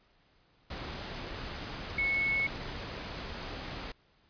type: tone in noise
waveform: sine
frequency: 2200 Hz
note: C#7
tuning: 14 cents flat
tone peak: -27 dBFS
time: 1.98-2.47 s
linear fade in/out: 5 ms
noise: pink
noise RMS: -40 dBFS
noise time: 0.7-3.92 s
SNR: +10 dB
effects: pink hiss -67 dBFS RMS until 4.29 s + resampled to 11025 Hz